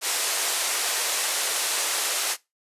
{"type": "band-pass noise", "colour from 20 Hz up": "white", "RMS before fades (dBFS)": -26, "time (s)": [0.01, 2.37], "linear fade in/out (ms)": 50, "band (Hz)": [410, 11000], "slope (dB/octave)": 24, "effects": ["noise-tail reverb RT60 0.2 s tail -20 dB re dry", "resampled to 32000 Hz"]}